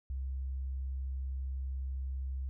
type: tone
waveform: sine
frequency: 66.1 Hz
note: C2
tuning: 18 cents sharp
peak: -34 dBFS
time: 0.1-2.49 s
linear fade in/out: 0 ms
effects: none